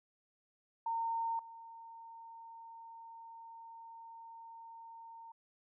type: tone with level steps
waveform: sine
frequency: 915 Hz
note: A#5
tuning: 32 cents flat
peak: -33 / -49 dBFS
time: 0.86-5.32 s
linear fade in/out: 5 ms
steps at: 1.39 s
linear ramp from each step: 2 ms
effects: none